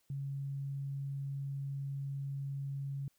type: tone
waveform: sine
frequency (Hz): 138.59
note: C#3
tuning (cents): 0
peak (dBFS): -36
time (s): 0.1-3.08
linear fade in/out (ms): 2
effects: white hiss -75 dBFS RMS until 3.18 s